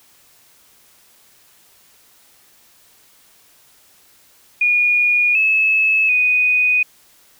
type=tone with pitch steps; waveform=sine; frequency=2442 / 2596 / 2487 Hz; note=D#7 / E7 / D#7; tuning=-33 / -27 / -1 cents; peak=-12 dBFS; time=4.61-6.83 s; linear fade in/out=5 ms; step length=740 ms; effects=white hiss -52 dBFS RMS until 7.39 s